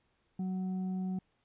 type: tone with frequency modulation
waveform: sine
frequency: 186.4 Hz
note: F#3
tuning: 13 cents sharp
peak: -32 dBFS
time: 0.39-1.19 s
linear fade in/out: 5 ms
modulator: 558 Hz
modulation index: 0.23
effects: pink hiss -75 dBFS RMS until 1.44 s + resampled to 8000 Hz